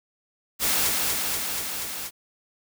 white noise with echo, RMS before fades -23 dBFS, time 0.59-0.91 s, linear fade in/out 50 ms, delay 240 ms, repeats 5, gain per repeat -2 dB, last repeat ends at 2.11 s, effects none

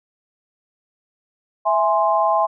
sine chord, E augmented, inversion none, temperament equal, 659.3 / 830.6 / 1046.5 Hz, E5 / G#5 / B#5, 0 / 0 / 0 cents, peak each -19 dBFS, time 1.65-2.47 s, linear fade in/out 20 ms, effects none

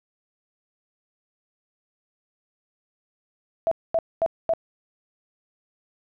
sine tone bursts, 659 Hz, E5, 1 cent flat, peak -18 dBFS, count 4, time 3.67-4.536 s, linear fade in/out 0 ms, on 44 ms, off 230 ms, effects none

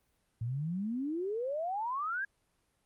sine exponential sweep, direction up, 110 to 1661.2 Hz, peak -32 dBFS, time 0.41-2.25 s, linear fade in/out 5 ms, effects pink hiss -75 dBFS RMS until 2.85 s + Opus 32 kbps

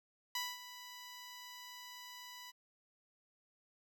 10% pulse tone with ADSR envelope, 987.8 Hz, B5, in tune, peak -27 dBFS, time 0.35-2.52 s, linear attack 3 ms, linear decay 220 ms, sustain -14 dB, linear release 24 ms, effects none

